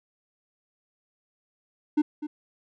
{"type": "tone with echo", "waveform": "triangle", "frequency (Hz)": 300, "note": "D4", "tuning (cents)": 37, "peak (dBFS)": -16, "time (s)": [1.97, 2.02], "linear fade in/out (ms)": 10, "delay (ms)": 250, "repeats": 1, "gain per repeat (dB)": -12, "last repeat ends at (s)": 2.27, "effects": []}